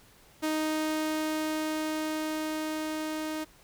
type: tone with level ramp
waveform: sawtooth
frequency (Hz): 311.1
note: D#4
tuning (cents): 0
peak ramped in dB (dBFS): -23 to -28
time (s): 0.42-3.45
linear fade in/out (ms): 20
effects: pink hiss -58 dBFS RMS until 3.63 s